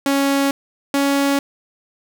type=tone pair in turn; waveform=sawtooth; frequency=277.2 / 279.3 Hz; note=C#4 / C#4; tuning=0 / +13 cents; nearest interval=unison; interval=13 cents; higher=second; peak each=-11 dBFS; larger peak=neither; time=0.06-0.51 / 0.94-1.39 s; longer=neither; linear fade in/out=2 ms; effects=none